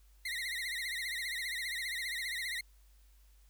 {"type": "tone with vibrato", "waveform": "30% pulse", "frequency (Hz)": 1981, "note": "B6", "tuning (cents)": 5, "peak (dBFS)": -33, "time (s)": [0.25, 2.61], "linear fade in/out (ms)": 5, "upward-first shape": "triangle", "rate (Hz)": 15, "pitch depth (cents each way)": 150, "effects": ["added 50 Hz sine -59 dBFS peak until 3.49 s", "white hiss -71 dBFS RMS until 3.49 s"]}